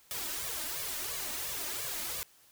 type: noise with flanger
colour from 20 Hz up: white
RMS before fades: -37 dBFS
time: 0.11-2.23 s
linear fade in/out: 0 ms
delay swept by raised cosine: 1.7 to 3.3 ms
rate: 2.9 Hz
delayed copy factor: +1
effects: white hiss -62 dBFS RMS until 2.51 s